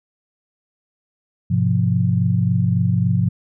sine chord, F minor, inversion first, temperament equal with one note detuned, 103.83 / 127.46 / 174.61 Hz, Ab2 / C3 / F3, 0 / -45 / 0 cents, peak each -19 dBFS, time 1.5-3.29 s, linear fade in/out 10 ms, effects none

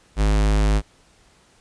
square tone, 51.91 Hz, G#1, in tune, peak -16 dBFS, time 0.16-0.82 s, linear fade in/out 50 ms, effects pink hiss -56 dBFS RMS until 1.6 s + resampled to 22050 Hz

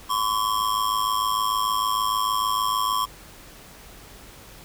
square ring-modulated tone, 1077 Hz, C6, 50 cents sharp, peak -19 dBFS, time 0.09-3.06 s, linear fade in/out 20 ms, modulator 53.3 Hz, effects added 45 Hz sine -51 dBFS peak until 4.64 s + pink hiss -46 dBFS RMS until 4.64 s

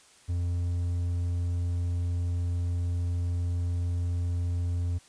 triangle tone, 87.31 Hz, F2, in tune, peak -24 dBFS, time 0.28-4.99 s, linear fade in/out 20 ms, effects white hiss -57 dBFS RMS until 5.08 s + resampled to 22050 Hz

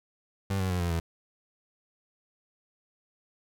30% pulse tone with pitch steps, 97.7 / 93.83 / 90.11 / 86.54 / 83.11 Hz, G2 / F#2 / F#2 / F2 / E2, -5 / +25 / -45 / -15 / +15 cents, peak -24 dBFS, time 0.5-1 s, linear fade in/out 5 ms, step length 100 ms, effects none

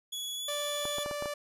sawtooth tone with pitch glide, 3382 to 3449 Hz, G#7 to A7, +31 to -35 cents, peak -32 dBFS, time 0.12-1.04 s, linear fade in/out 10 ms, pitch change +34 cents, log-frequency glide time 0.35-0.48 s
sawtooth tone, 585 Hz, D5, 7 cents flat, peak -30 dBFS, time 0.48-1.34 s, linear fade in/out 5 ms
clicks, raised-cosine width 1 ms, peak -24 dBFS, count 6, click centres 0.854 / 0.984 / 1.061 / 1.112 / 1.224 / 1.258 s
effects resampled to 32000 Hz

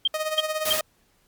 sine tone bursts, 3172 Hz, G7, 20 cents sharp, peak -17 dBFS, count 3, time 0.05-0.731 s, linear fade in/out 5 ms, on 27 ms, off 300 ms
sawtooth tone with tremolo, 622.3 Hz, D#5, in tune, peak -19 dBFS, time 0.14-0.81 s, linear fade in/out 2 ms, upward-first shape sine, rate 17 Hz, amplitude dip 65%
white noise, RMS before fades -27 dBFS, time 0.65-0.8 s, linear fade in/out 5 ms
effects pink hiss -64 dBFS RMS until 1.27 s + MP3 96 kbps

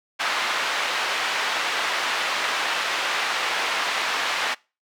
pink band-pass noise, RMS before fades -25 dBFS, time 0.19-4.55 s, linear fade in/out 20 ms, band 970 to 3600 Hz, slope 12 dB/octave, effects noise-tail reverb RT60 0.3 s tail -24 dB re dry

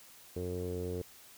sawtooth tone with low-pass filter, 89.8 Hz, F2, 49 cents sharp, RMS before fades -37 dBFS, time 0.36-1.02 s, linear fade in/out 5 ms, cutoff 440 Hz, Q 6, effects white hiss -56 dBFS RMS until 1.37 s

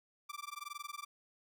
sawtooth tone with amplitude modulation, 1174.7 Hz, D6, in tune, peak -36 dBFS, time 0.29-1.05 s, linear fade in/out 10 ms, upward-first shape sine, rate 21.7 Hz, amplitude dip 100%, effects none

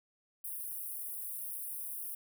white high-pass noise, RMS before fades -41 dBFS, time 0.44-2.15 s, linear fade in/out 5 ms, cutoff 9200 Hz, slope 96 dB/octave, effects none

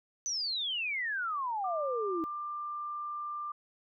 sine exponential sweep, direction down, 6160 to 312.2 Hz, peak -31 dBFS, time 0.26-2.24 s, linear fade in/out 0 ms
sine tone, 1189 Hz, D6, 21 cents sharp, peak -35 dBFS, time 1.64-3.52 s, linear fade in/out 5 ms
effects none

